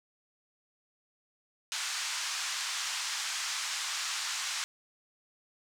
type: band-pass noise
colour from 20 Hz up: white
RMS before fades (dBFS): -35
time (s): 1.72-4.64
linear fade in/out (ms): 0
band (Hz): 970 to 7200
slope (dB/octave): 24
effects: none